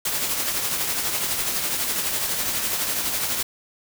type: noise with tremolo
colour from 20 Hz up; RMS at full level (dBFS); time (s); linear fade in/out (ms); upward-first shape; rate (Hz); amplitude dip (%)
white; -23; 0.05-3.43; 5; triangle; 12; 45
effects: none